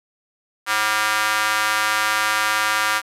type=tone with high-pass filter; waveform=square; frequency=107.6 Hz; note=A2; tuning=38 cents flat; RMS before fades=-20 dBFS; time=0.66-3.02 s; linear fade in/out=50 ms; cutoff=1300 Hz; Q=2; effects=resampled to 32000 Hz + 7-bit